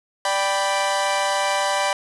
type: chord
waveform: sawtooth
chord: G major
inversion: second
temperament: equal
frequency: 587.3 / 784 / 987.8 Hz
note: D5 / G5 / B5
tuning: 0 / 0 / 0 cents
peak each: -20 dBFS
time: 0.25-1.93 s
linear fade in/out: 2 ms
effects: resampled to 24000 Hz + 7-bit